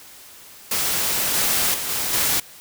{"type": "noise with level steps", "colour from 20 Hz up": "white", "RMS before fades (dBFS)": [-22, -20, -27, -24, -20], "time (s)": [0.71, 2.4], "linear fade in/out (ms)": 5, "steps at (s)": [1.34, 1.74, 1.89, 2.13], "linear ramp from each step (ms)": 2, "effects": ["white hiss -44 dBFS RMS until 2.6 s"]}